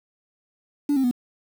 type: tone with pitch steps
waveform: sine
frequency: 288.7 / 266.3 / 245.6 Hz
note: D4 / C4 / B3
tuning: -30 / +31 / -9 cents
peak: -16 dBFS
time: 0.89-1.112 s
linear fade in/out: 5 ms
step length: 74 ms
effects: tanh soft clip ceiling -16 dBFS + 7-bit